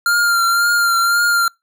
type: tone with vibrato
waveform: square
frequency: 1393 Hz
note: F6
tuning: 5 cents flat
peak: -13 dBFS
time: 0.06-1.48 s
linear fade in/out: 2 ms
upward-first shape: triangle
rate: 1.9 Hz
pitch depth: 34 cents each way
effects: noise-tail reverb RT60 0.2 s tail -26 dB re dry